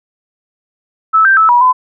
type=tone with pitch steps; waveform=sine; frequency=1307 / 1569 / 1308 / 967 / 1013 Hz; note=E6 / G6 / E6 / B5 / B5; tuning=-15 / +1 / -14 / -37 / +44 cents; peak=-5 dBFS; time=1.13-1.73 s; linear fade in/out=20 ms; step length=120 ms; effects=none